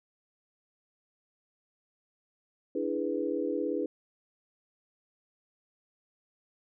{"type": "chord", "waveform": "sine", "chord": "E dominant seventh", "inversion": "third", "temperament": "equal with one note detuned", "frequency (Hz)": [292.5, 329.6, 415.3, 493.9], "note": ["D4", "E4", "G#4", "B4"], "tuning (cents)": [-7, 0, 0, 0], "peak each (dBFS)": -34, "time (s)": [2.75, 3.86], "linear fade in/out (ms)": 5, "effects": []}